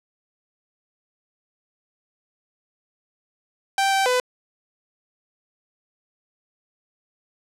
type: tone with pitch steps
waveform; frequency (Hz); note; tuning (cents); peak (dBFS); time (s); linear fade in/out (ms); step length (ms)
sawtooth; 782 / 777 / 501; G5 / G5 / B4; -4 / -16 / +25; -14; 3.78-4.2; 2; 140
effects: low-pass 10000 Hz 12 dB/octave